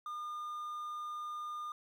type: tone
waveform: triangle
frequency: 1212 Hz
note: D#6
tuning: 46 cents flat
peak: -37 dBFS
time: 0.06-1.72 s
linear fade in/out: 2 ms
effects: 12-bit